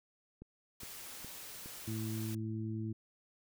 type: click train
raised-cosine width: 3 ms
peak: -36 dBFS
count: 4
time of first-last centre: 0.42-1.66 s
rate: 2.42 Hz
type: noise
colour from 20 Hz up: white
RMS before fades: -48 dBFS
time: 0.8-2.35 s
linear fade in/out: 5 ms
type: harmonic tone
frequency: 110 Hz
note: A2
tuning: in tune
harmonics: 1 / 2 / 3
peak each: -38 / -41 / -43 dBFS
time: 1.87-2.93 s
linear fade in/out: 10 ms
effects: none